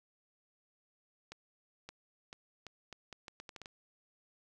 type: accelerating click train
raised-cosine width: 0.2 ms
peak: -29 dBFS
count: 12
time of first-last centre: 1.32-3.658 s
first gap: 570 ms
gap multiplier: 0.77
effects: none